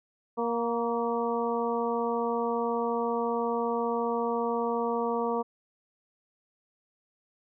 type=harmonic tone with a mistuned harmonic; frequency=234.6 Hz; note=A#3; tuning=11 cents sharp; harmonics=1 / 2 / 3 / 4 / 5; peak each=-33 / -29 / -35 / -33 / -36 dBFS; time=0.37-5.43 s; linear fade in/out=20 ms; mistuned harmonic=5; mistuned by=-34 cents; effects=none